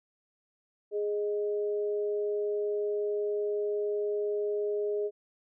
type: tone pair together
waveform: sine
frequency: 415.3 / 620.9 Hz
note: G#4 / D#5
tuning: 0 / -4 cents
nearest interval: perfect fifth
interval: 696 cents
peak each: -28 / -38 dBFS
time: 0.91-5.11 s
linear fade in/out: 50 ms
effects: none